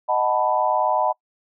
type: chord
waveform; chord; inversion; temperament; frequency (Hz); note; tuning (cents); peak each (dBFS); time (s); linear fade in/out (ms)
sine; B dominant seventh; first; equal; 622.3 / 740 / 880 / 987.8; D#5 / F#5 / A5 / B5; 0 / 0 / 0 / 0; -23; 0.08-1.13; 20
effects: noise-tail reverb RT60 0.1 s tail -25 dB re dry